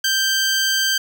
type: tone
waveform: 15% pulse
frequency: 1568 Hz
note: G6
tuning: in tune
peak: -10 dBFS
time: 0.04-0.98 s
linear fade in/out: 5 ms
effects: none